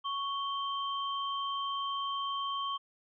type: tone pair together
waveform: sine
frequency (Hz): 1108.7 / 3136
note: C#6 / G7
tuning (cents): 0 / 0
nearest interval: octave + tritone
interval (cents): 1800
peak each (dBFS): -33 / -38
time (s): 0.04-2.78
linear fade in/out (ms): 20
effects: none